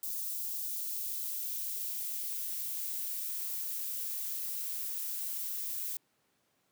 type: noise with high-pass filter sweep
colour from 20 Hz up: violet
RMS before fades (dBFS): -37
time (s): 0.03-5.97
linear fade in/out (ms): 2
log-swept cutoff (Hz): 4400 to 460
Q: 0.86
effects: pink hiss -74 dBFS RMS until 6.71 s + high-pass 150 Hz 12 dB/octave